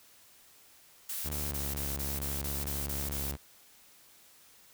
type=noise bursts; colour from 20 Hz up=blue; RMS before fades=-37 dBFS; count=10; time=1.09-3.315 s; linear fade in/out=5 ms; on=200 ms; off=25 ms
type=tone with pitch glide; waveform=sawtooth; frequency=73.42 to 70.43 Hz; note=D2 to C#2; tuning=0 to +28 cents; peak=-32 dBFS; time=1.24-3.37 s; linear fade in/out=20 ms; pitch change=-72 cents; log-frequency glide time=1.41-1.56 s
effects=white hiss -59 dBFS RMS until 4.73 s